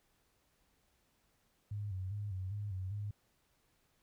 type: tone with vibrato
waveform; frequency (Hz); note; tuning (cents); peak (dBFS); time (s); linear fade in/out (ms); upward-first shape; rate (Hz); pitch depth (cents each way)
sine; 98.3; G2; +5; -37; 1.71-3.11; 5; square; 2.5; 85
effects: pink hiss -75 dBFS RMS until 4.02 s